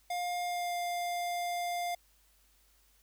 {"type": "tone with pitch glide", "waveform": "square", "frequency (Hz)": [708, 701.5], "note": ["F5", "F5"], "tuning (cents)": [23, 8], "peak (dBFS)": -33, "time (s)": [0.1, 1.95], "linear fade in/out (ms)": 5, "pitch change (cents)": -15, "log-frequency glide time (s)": [0.44, 0.75], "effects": ["added 50 Hz sine -68 dBFS peak until 3.02 s", "white hiss -68 dBFS RMS until 3.02 s"]}